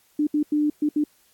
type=tone bursts at uneven times; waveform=sine; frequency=298.5 Hz; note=D4; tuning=28 cents sharp; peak=-18 dBFS; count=5; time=0.19-0.27 / 0.34-0.43 / 0.52-0.7 / 0.82-0.89 / 0.96-1.04 s; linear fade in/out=5 ms; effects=white hiss -61 dBFS RMS until 1.33 s + AAC 64 kbps